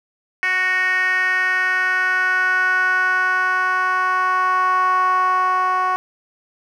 10% pulse tone with band-pass filter sweep, 370 Hz, F#4, in tune, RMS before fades -18 dBFS, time 0.43-5.96 s, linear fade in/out 0 ms, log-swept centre 2000 to 980 Hz, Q 4.5, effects none

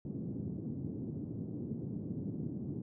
white band-pass noise, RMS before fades -40 dBFS, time 0.05-2.82 s, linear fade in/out 5 ms, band 100 to 280 Hz, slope 24 dB/octave, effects none

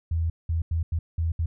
sine tone bursts at uneven times, 82.3 Hz, E2, 2 cents flat, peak -22 dBFS, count 6, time 0.11-0.3 / 0.49-0.62 / 0.71-0.83 / 0.92-0.99 / 1.18-1.32 / 1.39-1.46 s, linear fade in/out 5 ms, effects none

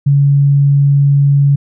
sine tone, 141.1 Hz, C#3, 31 cents sharp, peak -6 dBFS, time 0.06-1.56 s, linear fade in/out 10 ms, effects none

